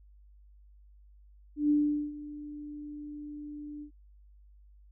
sine tone with ADSR envelope, 295.5 Hz, D4, 11 cents sharp, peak -21 dBFS, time 1.56-3.91 s, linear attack 140 ms, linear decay 420 ms, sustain -18 dB, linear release 93 ms, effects added 50 Hz sine -54 dBFS peak until 4.91 s

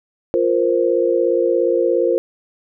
sine chord, F suspended fourth, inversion none, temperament equal, 349.2 / 466.2 / 523.3 Hz, F4 / Bb4 / C5, 0 / 0 / 0 cents, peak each -18 dBFS, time 0.34-2.18 s, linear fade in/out 0 ms, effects none

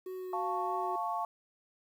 triangle tone with vibrato, 370 Hz, F#4, in tune, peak -36 dBFS, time 0.06-0.96 s, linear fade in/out 5 ms, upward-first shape triangle, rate 3.2 Hz, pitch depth 12 cents each way
sine chord, F augmented, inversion none, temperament equal, 698.5 / 880 / 1108.7 Hz, F5 / A5 / C#6, 0 / 0 / 0 cents, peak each -36 dBFS, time 0.33-1.25 s, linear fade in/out 2 ms
effects 10-bit

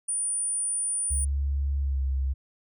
sine tone, 9397 Hz, D9, in tune, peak -25 dBFS, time 0.08-1.25 s, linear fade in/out 10 ms
sine tone with pitch glide, 69.8 to 67 Hz, C#2 to C2, +13 to +42 cents, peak -23 dBFS, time 1.1-2.34 s, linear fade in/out 20 ms, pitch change -71 cents, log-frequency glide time 1.8-2.01 s
effects tanh soft clip ceiling -18 dBFS

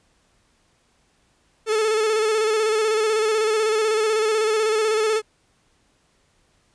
45% pulse tone with vibrato, 435 Hz, A4, 20 cents flat, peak -18 dBFS, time 1.66-5.22 s, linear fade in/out 50 ms, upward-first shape square, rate 16 Hz, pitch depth 36 cents each way, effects pink hiss -63 dBFS RMS until 6.74 s + resampled to 22050 Hz

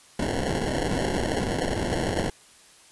white noise with sample-and-hold, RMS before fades -26 dBFS, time 0.19-2.3 s, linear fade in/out 5 ms, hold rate 1225 Hz, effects white hiss -53 dBFS RMS until 2.91 s + resampled to 24000 Hz

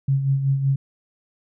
sine tone with tremolo, 136.7 Hz, C#3, 24 cents flat, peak -15 dBFS, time 0.08-0.76 s, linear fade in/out 5 ms, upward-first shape sine, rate 5.3 Hz, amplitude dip 55%, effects none

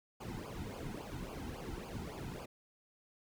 brown noise with flanger, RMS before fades -44 dBFS, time 0.2-2.46 s, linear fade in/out 10 ms, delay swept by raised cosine 0.51 to 1.81 ms, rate 3.6 Hz, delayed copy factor -0.9, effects none

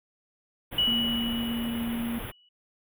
pink band-stop noise, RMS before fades -38 dBFS, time 0.71-2.32 s, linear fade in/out 20 ms, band 3500 to 9900 Hz, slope 96 dB/octave
sine tone with exponential decay, 2942 Hz, F#7, 11 cents flat, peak -20 dBFS, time 0.78-2.49 s, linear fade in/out 5 ms, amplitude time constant 370 ms
sine tone, 233.1 Hz, A#3, in tune, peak -28 dBFS, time 0.87-2.19 s, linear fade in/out 10 ms
effects none

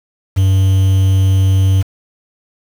triangle tone with quantisation, 95.7 Hz, G2, 41 cents flat, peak -6 dBFS, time 0.36-1.83 s, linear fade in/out 20 ms, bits 5, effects none

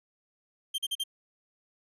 45% pulse tone bursts, 3160 Hz, G7, 13 cents sharp, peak -28 dBFS, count 4, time 0.74-1.038 s, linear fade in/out 10 ms, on 43 ms, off 42 ms, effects resampled to 32000 Hz

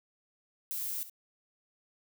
violet noise with echo, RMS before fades -36 dBFS, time 0.71-1.03 s, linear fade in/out 0 ms, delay 67 ms, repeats 1, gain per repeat -13 dB, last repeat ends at 1.097 s, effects none

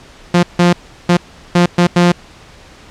sawtooth tone bursts at uneven times, 175.3 Hz, F3, 7 cents sharp, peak -3 dBFS, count 6, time 0.34-0.43 / 0.59-0.73 / 1.09-1.17 / 1.55-1.66 / 1.78-1.87 / 1.96-2.12 s, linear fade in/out 5 ms, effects pink hiss -40 dBFS RMS until 2.9 s + low-pass 6000 Hz 12 dB/octave

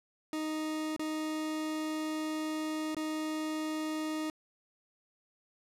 40% pulse tone with dropouts, 310.9 Hz, D#4, 1 cent flat, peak -32 dBFS, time 0.33-4.3 s, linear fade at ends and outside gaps 1 ms, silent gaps 0.964-0.994 / 2.947-2.967 s, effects low-pass 12000 Hz 12 dB/octave

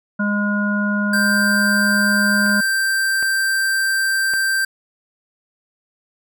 harmonic tone, 205.7 Hz, G#3, 16 cents flat, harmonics 1 / 3 / 5 / 7, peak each -18 / -29 / -31 / -22 dBFS, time 0.19-2.61 s, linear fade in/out 10 ms
square tone, 1568 Hz, G6, in tune, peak -17 dBFS, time 1.13-4.65 s, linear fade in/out 5 ms
clicks, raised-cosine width 0.5 ms, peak -20 / -22 / -17 / -16 dBFS, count 4, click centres 2.463 / 2.495 / 3.227 / 4.337 s
effects none

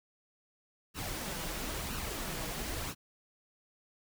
pink noise with flanger, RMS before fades -38 dBFS, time 0.94-2.95 s, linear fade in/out 50 ms, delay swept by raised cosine 0.7 to 6.2 ms, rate 1 Hz, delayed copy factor +0.5, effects none

